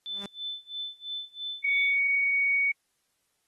sine tone with tremolo, 3520 Hz, A7, in tune, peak -31 dBFS, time 0.06-1.99 s, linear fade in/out 0 ms, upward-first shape sine, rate 3 Hz, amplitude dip 95%
sawtooth tone with exponential growth, 200 Hz, G3, 35 cents sharp, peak -30 dBFS, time 0.07-0.26 s, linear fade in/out 2 ms, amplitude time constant 40 ms
sine tone, 2238 Hz, C#7, 16 cents sharp, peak -22 dBFS, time 1.64-2.72 s, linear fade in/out 10 ms
effects white hiss -75 dBFS RMS until 3.47 s + AAC 32 kbps

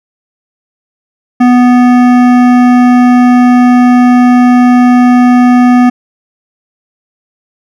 triangle tone with hard clipping, 246.9 Hz, B3, in tune, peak -4 dBFS, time 1.4-5.9 s, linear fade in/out 10 ms, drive 18 dB, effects none

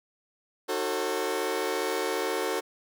sawtooth chord, D# diminished seventh, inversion none, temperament just, 311.1 / 373.4 / 448 / 537.6 Hz, D#4 / F#4 / A4 / C5, 0 / +16 / +31 / +47 cents, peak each -33 / -28 / -27 / -30 dBFS, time 0.68-2.61 s, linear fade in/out 20 ms, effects none

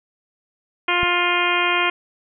harmonic tone, 352.2 Hz, F4, 15 cents sharp, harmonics 1 / 2 / 3 / 4 / 5 / 6 / 7 / 8 / 9, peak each -26 / -27 / -23 / -25 / -29 / -24 / -23 / -28 / -29 dBFS, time 0.88-1.9 s, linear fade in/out 5 ms
click, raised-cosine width 5 ms, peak -17 dBFS, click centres 1.032 s
effects none

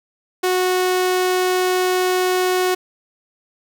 sawtooth tone, 367.1 Hz, F#4, 14 cents flat, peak -12 dBFS, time 0.43-2.75 s, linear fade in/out 10 ms, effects none

